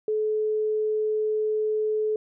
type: tone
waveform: sine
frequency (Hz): 430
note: A4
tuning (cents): -40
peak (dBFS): -22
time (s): 0.08-2.16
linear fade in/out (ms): 2
effects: none